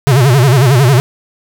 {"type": "tone with vibrato", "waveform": "square", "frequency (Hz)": 130.81, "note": "C3", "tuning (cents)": 0, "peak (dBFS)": -6, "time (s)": [0.07, 1], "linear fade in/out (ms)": 0, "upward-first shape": "sine", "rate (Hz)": 11, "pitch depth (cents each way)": 180, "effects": ["7-bit"]}